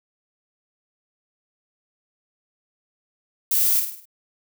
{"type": "noise with echo", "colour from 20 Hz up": "violet", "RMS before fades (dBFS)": -20, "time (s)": [3.51, 3.8], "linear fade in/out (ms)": 5, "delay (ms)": 51, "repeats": 5, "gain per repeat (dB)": -6, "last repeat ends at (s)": 4.055, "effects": []}